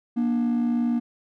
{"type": "tone pair together", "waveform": "triangle", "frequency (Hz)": [237.2, 295.1], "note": ["A#3", "D4"], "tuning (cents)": [30, 8], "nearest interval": "major third", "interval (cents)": 378, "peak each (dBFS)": [-18, -27], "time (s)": [0.16, 1], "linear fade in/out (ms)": 20, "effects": ["tanh soft clip ceiling -15 dBFS"]}